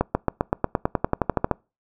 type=accelerating click train; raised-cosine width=1 ms; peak=-5 dBFS; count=16; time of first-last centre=0.01-1.513 s; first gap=140 ms; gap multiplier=0.95; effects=noise-tail reverb RT60 0.3 s tail -26 dB re dry